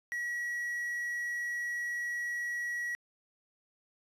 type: tone with quantisation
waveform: triangle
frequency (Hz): 1921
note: B6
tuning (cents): -48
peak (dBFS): -31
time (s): 0.12-2.95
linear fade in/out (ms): 0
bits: 9
effects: resampled to 32000 Hz